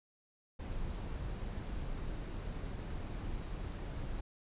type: noise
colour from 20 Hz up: brown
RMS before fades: -40 dBFS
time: 0.59-4.21 s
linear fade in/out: 10 ms
effects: resampled to 8000 Hz